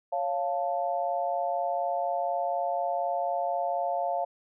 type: chord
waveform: sine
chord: Db augmented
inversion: none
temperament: equal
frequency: 554.4 / 698.5 / 880 Hz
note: Db5 / F5 / A5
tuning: 0 / 0 / 0 cents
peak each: -32 / -28 / -34 dBFS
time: 0.12-4.25 s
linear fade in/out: 10 ms
effects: none